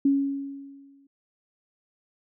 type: tone with exponential decay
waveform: sine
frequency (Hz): 277.2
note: C#4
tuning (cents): 0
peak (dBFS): -16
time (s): 0.05-1.07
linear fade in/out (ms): 5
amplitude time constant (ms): 220
effects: none